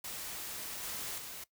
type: noise with level steps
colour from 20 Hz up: white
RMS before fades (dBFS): -42 / -40 / -45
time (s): 0.04-1.44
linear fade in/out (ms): 5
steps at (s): 0.83 / 1.18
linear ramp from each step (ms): 2
effects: noise-tail reverb RT60 0.1 s tail -18 dB re dry